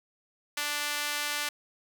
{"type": "tone with high-pass filter", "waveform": "sawtooth", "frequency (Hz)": 293.7, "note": "D4", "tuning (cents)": 0, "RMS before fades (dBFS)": -32, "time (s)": [0.57, 1.49], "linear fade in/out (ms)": 5, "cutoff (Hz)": 1700, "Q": 0.79, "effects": []}